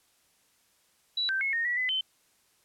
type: tone with pitch steps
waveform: sine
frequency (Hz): 3934 / 1557 / 2179 / 1849 / 1939 / 2013 / 3069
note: B7 / G6 / C#7 / A#6 / B6 / B6 / G7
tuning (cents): -7 / -12 / -30 / -15 / -32 / +33 / -37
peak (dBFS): -26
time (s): 1.17-2.01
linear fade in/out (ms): 5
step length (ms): 120
effects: white hiss -67 dBFS RMS until 2.64 s + low-pass 12000 Hz 12 dB/octave